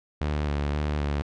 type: tone with vibrato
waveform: sawtooth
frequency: 73.42 Hz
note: D2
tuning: in tune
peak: -21 dBFS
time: 0.21-1.22 s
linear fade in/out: 0 ms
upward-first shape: square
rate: 1.9 Hz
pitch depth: 26 cents each way
effects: low-pass 4000 Hz 12 dB/octave